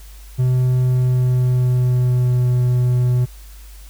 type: tone with pitch glide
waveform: triangle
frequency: 126.8 to 124.12 Hz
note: B2 to B2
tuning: +46 to +9 cents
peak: -11 dBFS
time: 0.38-3.26 s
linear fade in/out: 20 ms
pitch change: -37 cents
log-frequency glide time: 0.79-2.51 s
effects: added 50 Hz sine -36 dBFS peak until 3.89 s + white hiss -47 dBFS RMS until 3.89 s